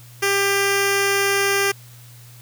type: tone with notch filter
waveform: 10% pulse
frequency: 397.1 Hz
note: G4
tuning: 22 cents sharp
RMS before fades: -19 dBFS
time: 0.22-1.72 s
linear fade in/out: 10 ms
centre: 930 Hz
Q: 1.3
effects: added 120 Hz sine -42 dBFS peak until 2.41 s + white hiss -48 dBFS RMS until 2.41 s